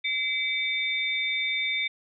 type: tone cluster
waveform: sine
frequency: 2058 / 2292 / 3606 Hz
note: C7 / D7 / A7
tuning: -29 / -43 / +42 cents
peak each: -33 / -27 / -30 dBFS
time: 0.04-1.88 s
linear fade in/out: 10 ms
effects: none